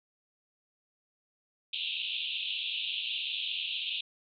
pink band-pass noise, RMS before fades -35 dBFS, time 1.73-4.01 s, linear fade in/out 5 ms, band 2600 to 3800 Hz, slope 96 dB/octave, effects none

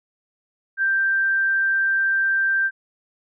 sine tone, 1573 Hz, G6, 6 cents sharp, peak -17 dBFS, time 0.77-2.71 s, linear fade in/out 50 ms, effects none

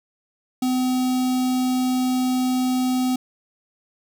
square tone with notch filter, 254.5 Hz, C4, 48 cents flat, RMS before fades -21 dBFS, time 0.62-3.16 s, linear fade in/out 5 ms, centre 1700 Hz, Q 0.86, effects none

